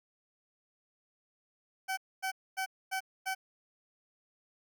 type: tone bursts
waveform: 20% pulse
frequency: 762 Hz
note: G5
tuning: 49 cents flat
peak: -27 dBFS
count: 5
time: 1.88-3.35 s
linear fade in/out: 20 ms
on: 94 ms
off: 250 ms
effects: none